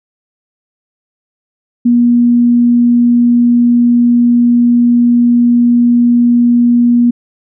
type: tone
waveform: sine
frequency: 239.8 Hz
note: A#3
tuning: 49 cents sharp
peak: -5 dBFS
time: 1.85-7.11 s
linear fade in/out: 10 ms
effects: none